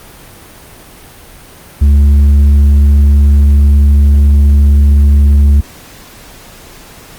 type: tone with tanh clipping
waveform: sine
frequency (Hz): 71.5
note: D2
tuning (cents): -46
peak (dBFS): -4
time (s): 1.81-5.61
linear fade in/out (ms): 10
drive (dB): 5
effects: pink hiss -35 dBFS RMS until 7.18 s + Opus 32 kbps